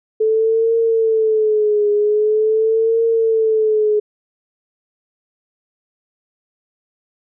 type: tone with vibrato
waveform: sine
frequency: 435.3 Hz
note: A4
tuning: 19 cents flat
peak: -12 dBFS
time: 0.2-4 s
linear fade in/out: 10 ms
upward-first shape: triangle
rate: 0.44 Hz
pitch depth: 90 cents each way
effects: none